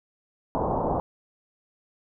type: low-pass noise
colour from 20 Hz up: white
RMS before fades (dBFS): -26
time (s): 0.55-1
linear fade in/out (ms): 0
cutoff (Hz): 980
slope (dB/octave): 48
effects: none